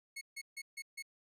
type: tone bursts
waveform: sawtooth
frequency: 2190 Hz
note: C#7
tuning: 22 cents flat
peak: -38 dBFS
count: 5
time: 0.16-1.025 s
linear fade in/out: 10 ms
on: 53 ms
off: 150 ms
effects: resampled to 32000 Hz